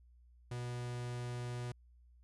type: tone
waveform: 45% pulse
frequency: 122.1 Hz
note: B2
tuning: 19 cents flat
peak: -39 dBFS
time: 0.51-1.72 s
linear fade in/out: 5 ms
effects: added 60 Hz sine -60 dBFS peak until 2.23 s + resampled to 24000 Hz